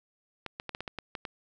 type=clicks; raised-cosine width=0.3 ms; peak=-20 dBFS; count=9; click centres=0.463 / 0.599 / 0.693 / 0.749 / 0.806 / 0.878 / 0.987 / 1.152 / 1.252 s; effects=none

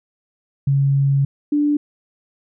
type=tone pair in turn; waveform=sine; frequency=138.59 / 293.7 Hz; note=C#3 / D4; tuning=0 / 0 cents; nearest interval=octave + minor second; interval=1300 cents; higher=second; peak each=-13 / -14 dBFS; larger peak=first; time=0.67-1.25 / 1.52-1.77 s; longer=first; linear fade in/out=5 ms; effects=none

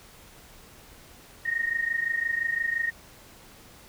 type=tone pair together; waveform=sine; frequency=1850 / 1875.8 Hz; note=A#6 / A#6; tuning=-14 / +10 cents; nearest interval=unison; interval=24 cents; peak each=-27 / -29 dBFS; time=1.45-2.91 s; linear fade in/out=10 ms; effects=pink hiss -51 dBFS RMS until 3.88 s

